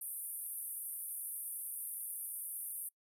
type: band-pass noise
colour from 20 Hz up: pink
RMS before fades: -43 dBFS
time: 0.01-2.89 s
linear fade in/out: 5 ms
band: 9200 to 14000 Hz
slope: 96 dB/octave
effects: noise-tail reverb RT60 0.1 s tail -25 dB re dry